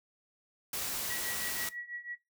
white noise, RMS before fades -36 dBFS, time 0.73-1.69 s, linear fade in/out 2 ms
sine tone with tremolo, 1927 Hz, B6, 43 cents flat, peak -36 dBFS, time 1.09-2.16 s, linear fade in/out 20 ms, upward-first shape triangle, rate 6.1 Hz, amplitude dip 90%
effects noise-tail reverb RT60 0.2 s tail -17 dB re dry

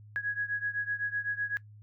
sine beating tone pair, 1661.2 / 1669.1 Hz, G#6 / G#6, 0 / +8 cents, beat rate 7.9 Hz, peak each -32 / -34 dBFS, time 0.16-1.57 s, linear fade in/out 0 ms, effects noise-tail reverb RT60 0.1 s tail -19 dB re dry + added 105 Hz sine -49 dBFS peak until 1.82 s

